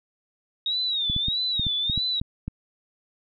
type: tone with vibrato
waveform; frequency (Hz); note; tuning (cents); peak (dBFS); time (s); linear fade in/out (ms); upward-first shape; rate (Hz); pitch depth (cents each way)
sine; 3729; A#7; 0; -23; 0.66-2.2; 2; sine; 1.6; 130
type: clicks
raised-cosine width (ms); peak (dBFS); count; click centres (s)
5; -17; 9; 1.099 / 1.164 / 1.284 / 1.596 / 1.667 / 1.898 / 1.977 / 2.215 / 2.48
effects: none